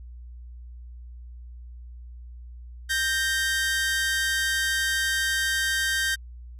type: tone pair together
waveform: sawtooth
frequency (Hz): 1572 / 1852.1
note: G6 / A#6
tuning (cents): +4 / -12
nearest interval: minor third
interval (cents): 284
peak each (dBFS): -21 / -24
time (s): 2.89-6.16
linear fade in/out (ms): 20
effects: added 60 Hz sine -39 dBFS peak until 6.59 s + resampled to 32000 Hz